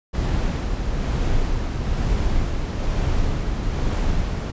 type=noise with tremolo; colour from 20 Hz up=brown; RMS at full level=-20 dBFS; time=0.13-4.52 s; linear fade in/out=20 ms; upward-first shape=sine; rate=1.1 Hz; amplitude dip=35%; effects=resampled to 16000 Hz